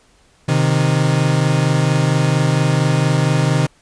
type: tone pair together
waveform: 40% pulse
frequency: 130.81 / 155.16 Hz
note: C3 / D#3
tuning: 0 / -4 cents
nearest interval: minor third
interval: 296 cents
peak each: -15 dBFS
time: 0.48-3.67 s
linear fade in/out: 10 ms
effects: pink hiss -54 dBFS RMS until 3.81 s + resampled to 22050 Hz

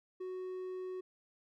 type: tone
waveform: triangle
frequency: 370 Hz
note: F#4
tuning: in tune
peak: -37 dBFS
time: 0.2-1.01 s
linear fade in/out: 10 ms
effects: none

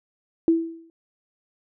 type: tone with exponential decay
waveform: sine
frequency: 329.6 Hz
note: E4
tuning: in tune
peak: -12 dBFS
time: 0.48-0.9 s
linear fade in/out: 1 ms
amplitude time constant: 90 ms
effects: none

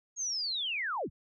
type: linear sweep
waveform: sine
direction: down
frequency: 6645 to 33.99 Hz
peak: -31 dBFS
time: 0.16-1.1 s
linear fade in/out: 50 ms
effects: none

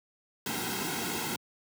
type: noise with comb filter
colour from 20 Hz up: pink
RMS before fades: -33 dBFS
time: 0.46-1.36 s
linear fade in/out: 2 ms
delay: 1.7 ms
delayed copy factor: -0.75
effects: high-pass 150 Hz 12 dB/octave

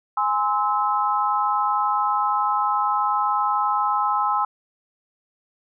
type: chord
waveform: sine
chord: Ab augmented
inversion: none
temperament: just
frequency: 830.6 / 1038.3 / 1297.8 Hz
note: Ab5 / C6 / E6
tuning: 0 / -14 / -27 cents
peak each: -23 dBFS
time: 0.17-4.45 s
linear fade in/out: 5 ms
effects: none

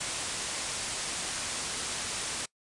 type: low-pass noise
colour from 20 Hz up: white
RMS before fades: -35 dBFS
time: 0-2.46 s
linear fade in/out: 10 ms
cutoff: 10000 Hz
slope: 96 dB/octave
effects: noise-tail reverb RT60 0.1 s tail -23 dB re dry + resampled to 24000 Hz

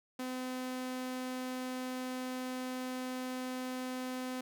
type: tone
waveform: sawtooth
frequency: 255.1 Hz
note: C4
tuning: 44 cents flat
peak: -33 dBFS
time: 0.19-4.41 s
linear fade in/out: 5 ms
effects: none

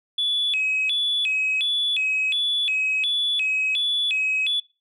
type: tone with vibrato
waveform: sine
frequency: 2960 Hz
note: F#7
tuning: in tune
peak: -19 dBFS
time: 0.18-4.6 s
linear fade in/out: 5 ms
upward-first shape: square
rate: 1.4 Hz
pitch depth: 260 cents each way
effects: noise-tail reverb RT60 0.3 s tail -21 dB re dry + tanh soft clip ceiling -16 dBFS

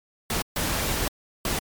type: noise bursts at uneven times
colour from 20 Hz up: pink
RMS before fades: -26 dBFS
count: 3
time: 0.3-0.42 / 0.56-1.08 / 1.45-1.59 s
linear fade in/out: 2 ms
effects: MP3 96 kbps

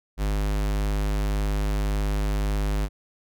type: tone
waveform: square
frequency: 50.9 Hz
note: G#1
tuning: 34 cents flat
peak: -23 dBFS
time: 0.17-2.89 s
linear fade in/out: 50 ms
effects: none

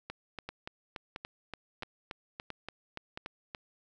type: two click trains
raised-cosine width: 0.3 ms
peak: -23 / -23 dBFS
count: 5 / 13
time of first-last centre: 0.49-3.175 / 0.1-3.548 s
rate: 1.49 / 3.48 Hz
effects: none

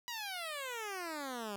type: exponential sweep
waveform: 10% pulse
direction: down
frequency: 982 to 196 Hz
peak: -31 dBFS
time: 0.08-1.56 s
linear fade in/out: 0 ms
effects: 12-bit

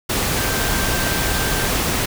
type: tone in noise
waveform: sine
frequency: 1568 Hz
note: G6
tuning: in tune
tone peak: -28 dBFS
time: 0.38-1.68 s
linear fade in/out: 10 ms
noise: pink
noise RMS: -20 dBFS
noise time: 0.09-2.06 s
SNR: -11 dB
effects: none

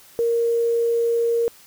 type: tone with quantisation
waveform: sine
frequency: 466.2 Hz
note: A#4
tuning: in tune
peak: -17 dBFS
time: 0.19-1.48 s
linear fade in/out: 0 ms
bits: 7
effects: white hiss -49 dBFS RMS until 1.66 s

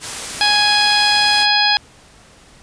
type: noise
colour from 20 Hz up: white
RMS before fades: -26 dBFS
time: 0-1.47 s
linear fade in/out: 50 ms
type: harmonic tone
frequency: 832 Hz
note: G#5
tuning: 3 cents sharp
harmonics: 1 / 2 / 3 / 4 / 5 / 6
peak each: -18 / -19 / -21 / -19 / -19 / -18 dBFS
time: 0.41-1.77 s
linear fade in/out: 0 ms
effects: pink hiss -46 dBFS RMS until 2.62 s + resampled to 22050 Hz

